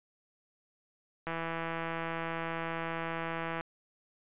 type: click train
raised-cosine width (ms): 0.5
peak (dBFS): -21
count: 387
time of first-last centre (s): 1.27-3.609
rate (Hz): 165
effects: resampled to 8000 Hz